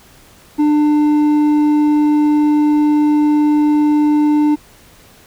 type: tone with hard clipping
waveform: sine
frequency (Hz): 298.5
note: D4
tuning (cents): +28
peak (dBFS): -11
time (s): 0.58-4.56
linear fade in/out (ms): 20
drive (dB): 5
effects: pink hiss -45 dBFS RMS until 5.26 s